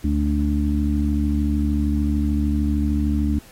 harmonic tone, 73.3 Hz, D2, 3 cents flat, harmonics 1 / 2 / 3 / 4, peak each -20 / -33 / -23 / -24 dBFS, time 0.04-3.39 s, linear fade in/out 5 ms, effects pink hiss -48 dBFS RMS until 3.51 s + AAC 48 kbps

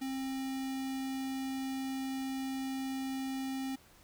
square tone with notch filter, 266 Hz, C4, 29 cents sharp, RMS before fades -37 dBFS, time 0.01-3.76 s, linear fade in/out 10 ms, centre 1200 Hz, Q 1.9, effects pink hiss -61 dBFS RMS until 4.03 s

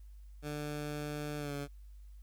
15% pulse tone with pitch glide, 148.3 to 142.59 Hz, D3 to C#3, +17 to +49 cents, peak -31 dBFS, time 0.42-1.68 s, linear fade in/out 50 ms, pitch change -68 cents, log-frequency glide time 1.38-1.53 s, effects added 50 Hz sine -49 dBFS peak until 2.22 s + white hiss -75 dBFS RMS until 2.22 s

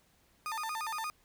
35% pulse tone with vibrato, 1049 Hz, C6, 4 cents sharp, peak -33 dBFS, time 0.46-1.1 s, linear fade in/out 0 ms, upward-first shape square, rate 8.6 Hz, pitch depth 280 cents each way, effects pink hiss -68 dBFS RMS until 1.24 s

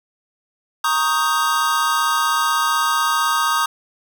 square chord, Eb dominant seventh, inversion second, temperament equal, 932.3 / 1108.7 / 1244.5 / 1568 Hz, Bb5 / Db6 / Eb6 / G6, 0 / 0 / 0 / 0 cents, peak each -24 / -24 / -20 / -25 dBFS, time 0.84-3.66 s, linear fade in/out 5 ms, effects none

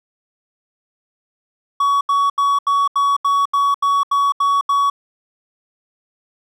triangle tone bursts, 1125 Hz, C#6, 25 cents sharp, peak -11 dBFS, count 11, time 1.8-4.9 s, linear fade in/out 5 ms, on 210 ms, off 79 ms, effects none

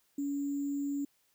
sine tone with sample-and-hold, 282.7 Hz, C#4, 34 cents sharp, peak -31 dBFS, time 0.18-1.05 s, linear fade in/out 5 ms, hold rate 7350 Hz, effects white hiss -72 dBFS RMS until 1.34 s

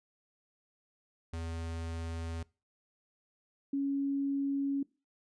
square / sine tone pair in turn, 82.6 / 277.8 Hz, E2 / C#4, +4 / +4 cents, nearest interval octave + major sixth, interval 2100 cents, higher second, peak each -37 / -29 dBFS, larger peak second, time 1.33-2.43 / 3.73-4.83 s, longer neither, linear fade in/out 5 ms, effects noise-tail reverb RT60 0.3 s tail -22 dB re dry + resampled to 22050 Hz

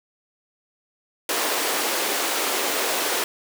pink high-pass noise, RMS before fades -24 dBFS, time 1.29-3.24 s, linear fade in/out 2 ms, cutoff 340 Hz, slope 24 dB/octave, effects none

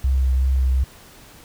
sine tone with vibrato, 65.41 Hz, C2, in tune, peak -15 dBFS, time 0.04-0.84 s, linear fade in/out 5 ms, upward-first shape sine, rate 2.7 Hz, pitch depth 19 cents each way, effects pink hiss -46 dBFS RMS until 1.44 s

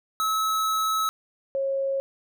square / sine tone pair in turn, 1294 / 544.1 Hz, E6 / C#5, -32 / -32 cents, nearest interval octave + minor third, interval 1500 cents, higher first, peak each -23 dBFS, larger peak neither, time 0.2-1.09 / 1.55-2 s, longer first, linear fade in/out 0 ms, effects none

